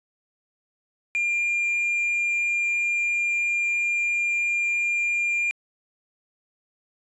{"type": "tone with hard clipping", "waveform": "sine", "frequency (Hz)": 2399, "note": "D7", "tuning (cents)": 36, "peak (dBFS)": -22, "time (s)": [1.15, 5.51], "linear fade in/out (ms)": 0, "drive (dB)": 2, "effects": ["resampled to 22050 Hz"]}